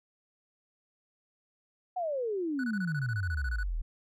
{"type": "exponential sweep", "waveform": "sine", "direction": "down", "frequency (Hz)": [754, 36.18], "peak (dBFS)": -29, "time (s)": [1.96, 3.82], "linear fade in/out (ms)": 10}
{"type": "tone bursts", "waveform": "triangle", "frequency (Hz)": 1480, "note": "F#6", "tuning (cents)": 0, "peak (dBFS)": -33, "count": 15, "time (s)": [2.59, 3.631], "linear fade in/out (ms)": 2, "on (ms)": 47, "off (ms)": 24}
{"effects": ["MP3 96 kbps"]}